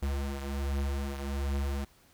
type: beating tone pair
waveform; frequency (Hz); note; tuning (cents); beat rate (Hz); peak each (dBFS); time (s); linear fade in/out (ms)
square; 69.3 / 70.6; C#2 / C#2; 0 / +32; 1.3; -32 / -38; 0.02-1.85; 10
effects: pink hiss -62 dBFS RMS until 2.13 s